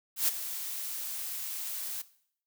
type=noise with ADSR envelope; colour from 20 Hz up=blue; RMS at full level=-25 dBFS; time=0.16-2.02 s; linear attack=120 ms; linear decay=17 ms; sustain=-12 dB; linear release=7 ms; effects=noise-tail reverb RT60 0.6 s tail -17 dB re dry